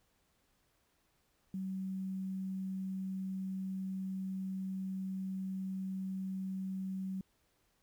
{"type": "tone with quantisation", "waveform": "sine", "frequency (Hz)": 190, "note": "F#3", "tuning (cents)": 46, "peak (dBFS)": -36, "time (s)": [1.54, 7.21], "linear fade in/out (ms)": 2, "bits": 11, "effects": ["pink hiss -75 dBFS RMS until 7.82 s"]}